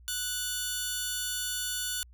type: tone pair together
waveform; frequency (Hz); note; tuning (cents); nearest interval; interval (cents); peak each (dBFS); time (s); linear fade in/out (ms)
10% pulse; 1480 / 3520; F#6 / A7; 0 / 0; octave + minor third; 1500; -26; 0.08-2.03; 0
effects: added 60 Hz sine -51 dBFS peak until 2.13 s